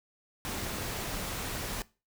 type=noise; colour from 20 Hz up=pink; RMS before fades=-36 dBFS; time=0.45-1.82 s; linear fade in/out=0 ms; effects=noise-tail reverb RT60 0.3 s tail -20 dB re dry